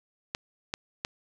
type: clicks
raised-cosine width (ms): 0.2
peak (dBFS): -13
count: 3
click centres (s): 0.349 / 0.739 / 1.049
effects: none